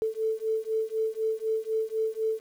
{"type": "beating tone pair", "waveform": "sine", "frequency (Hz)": [439.4, 443.4], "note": ["A4", "A4"], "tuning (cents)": [-2, 13], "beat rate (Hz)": 4, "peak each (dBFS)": -29, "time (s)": [0.02, 2.4], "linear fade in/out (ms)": 0, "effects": ["9-bit"]}